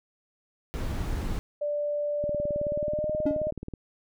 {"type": "noise", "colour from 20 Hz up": "brown", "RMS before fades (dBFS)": -30, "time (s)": [0.74, 1.39], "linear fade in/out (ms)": 0}
{"type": "tone with pitch glide", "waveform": "sine", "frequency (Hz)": [587.3, 612.2], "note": ["D5", "D#5"], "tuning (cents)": [0, -28], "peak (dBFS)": -26, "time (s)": [1.61, 3.51], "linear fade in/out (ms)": 10, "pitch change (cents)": 72, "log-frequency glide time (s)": [2.73, 3.12]}
{"type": "click train", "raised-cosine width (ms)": 3, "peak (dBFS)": -23, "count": 29, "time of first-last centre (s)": [2.24, 3.737], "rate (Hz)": 18.7}
{"type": "tone with exponential decay", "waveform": "triangle", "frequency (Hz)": 286.1, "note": "D4", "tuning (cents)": -45, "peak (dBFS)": -18, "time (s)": [3.26, 3.45], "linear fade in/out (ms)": 5, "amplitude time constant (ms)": 40}
{"effects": []}